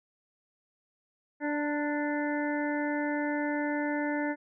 harmonic tone with a mistuned harmonic, 293.7 Hz, D4, in tune, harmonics 1 / 2 / 3 / 5 / 6 / 7, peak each -30 / -35 / -37 / -40 / -38 / -42 dBFS, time 1.4-4.36 s, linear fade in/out 50 ms, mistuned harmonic 3, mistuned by +21 cents, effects none

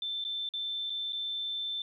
sine tone with dropouts, 3545 Hz, A7, 12 cents sharp, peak -32 dBFS, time 0.02-1.82 s, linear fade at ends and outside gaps 2 ms, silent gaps 0.241-0.249 / 0.49-0.537 / 0.898-0.902 / 1.124-1.13 s, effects 12-bit

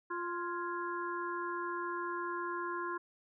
harmonic tone with a mistuned harmonic, 349.2 Hz, F4, in tune, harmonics 1 / 3 / 4 / 5, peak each -40 / -38 / -43 / -45 dBFS, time 0.1-2.98 s, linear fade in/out 10 ms, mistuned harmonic 5, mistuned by -80 cents, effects none

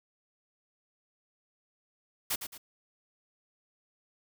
white noise with echo, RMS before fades -31 dBFS, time 2.3-2.36 s, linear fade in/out 10 ms, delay 110 ms, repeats 2, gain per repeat -8 dB, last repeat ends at 2.58 s, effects none

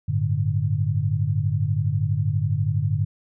sine chord, G suspended second, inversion none, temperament just, 98 / 110.25 / 147 Hz, G2 / A2 / D3, 0 / +4 / +2 cents, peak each -24 dBFS, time 0.08-3.05 s, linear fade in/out 10 ms, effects none

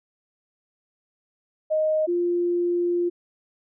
sine tone pair in turn, 622.3 / 349.3 Hz, D#5 / F4, 0 / 0 cents, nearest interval minor seventh, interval 1000 cents, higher first, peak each -19 / -20 dBFS, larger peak first, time 1.7-2.07 / 2.07-3.1 s, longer second, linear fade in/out 20 ms, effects none

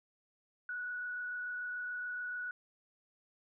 sine tone with frequency modulation, 1470 Hz, F#6, 12 cents flat, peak -37 dBFS, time 0.69-2.51 s, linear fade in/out 2 ms, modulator 26.9 Hz, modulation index 0.63, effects none

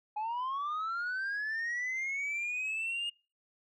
sine linear sweep, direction up, 830.6 to 2856 Hz, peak -30 dBFS, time 0.16-3.1 s, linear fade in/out 10 ms, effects noise-tail reverb RT60 0.3 s tail -23 dB re dry + tanh soft clip ceiling -31 dBFS

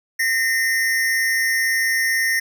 square tone pair together, 1839 / 2039 Hz, A#6 / C7, -24 / -45 cents, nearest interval major second, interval 179 cents, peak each -19 / -24 dBFS, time 0.19-2.4 s, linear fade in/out 10 ms, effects none

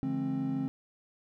triangle tone cluster, 144.8 / 170.7 / 213.7 / 265.6 Hz, D3 / F3 / G#3 / C4, -24 / -39 / +50 / +26 cents, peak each -35 / -38 / -38 / -29 dBFS, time 0.03-0.68 s, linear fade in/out 0 ms, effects none

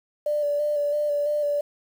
sine tone with vibrato, 587.3 Hz, D5, in tune, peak -21 dBFS, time 0.26-1.61 s, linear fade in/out 5 ms, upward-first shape square, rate 3 Hz, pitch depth 19 cents each way, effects 8-bit

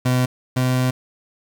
30% pulse tone pair in turn, 126.4 / 127.5 Hz, B2 / C3, +41 / -44 cents, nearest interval unison, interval 15 cents, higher second, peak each -13 / -14 dBFS, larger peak first, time 0.05-0.26 / 0.56-0.91 s, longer second, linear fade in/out 10 ms, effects 8-bit

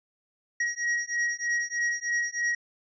square beating tone pair, 1897 / 1900.2 Hz, A#6 / A#6, +30 / +33 cents, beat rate 3.2 Hz, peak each -30 dBFS, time 0.6-2.55 s, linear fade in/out 5 ms, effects resampled to 16000 Hz

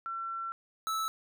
sine / square tone pair in turn, 1350 / 1309.3 Hz, E6 / E6, +41 / -12 cents, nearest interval minor second, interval 53 cents, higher first, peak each -34 / -31 dBFS, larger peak second, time 0.06-0.52 / 0.87-1.08 s, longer first, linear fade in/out 0 ms, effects none

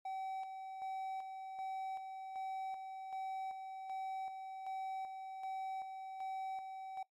triangle tone with tremolo, 765 Hz, G5, 42 cents flat, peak -37 dBFS, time 0.05-7.03 s, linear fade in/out 5 ms, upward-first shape square, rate 1.3 Hz, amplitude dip 45%, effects noise-tail reverb RT60 0.1 s tail -19 dB re dry + MP3 64 kbps

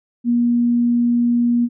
sine tone, 238.9 Hz, A#3, 43 cents sharp, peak -13 dBFS, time 0.24-1.69 s, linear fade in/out 50 ms, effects none

